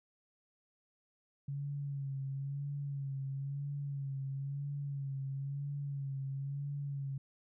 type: tone with vibrato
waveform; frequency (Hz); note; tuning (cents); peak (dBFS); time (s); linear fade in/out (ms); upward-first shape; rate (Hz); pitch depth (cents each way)
sine; 139.2; C#3; +8; -36; 1.48-7.18; 5; sine; 1; 44
effects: none